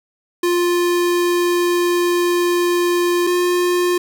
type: tone pair in turn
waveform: square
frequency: 350.5 / 355 Hz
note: F4 / F4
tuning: +6 / +28 cents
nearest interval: unison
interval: 22 cents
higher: second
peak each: -15 / -15 dBFS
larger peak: neither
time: 0.43-3.27 / 3.27-3.98 s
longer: first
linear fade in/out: 5 ms
effects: 8-bit